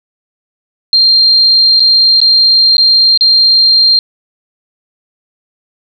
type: tone with dropouts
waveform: sine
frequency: 4186 Hz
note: C8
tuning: in tune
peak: -4 dBFS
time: 0.93-3.99 s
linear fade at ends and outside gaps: 1 ms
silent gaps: 1.796-1.803 / 2.203-2.215 / 2.768-2.781 / 3.175-3.209 s
effects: none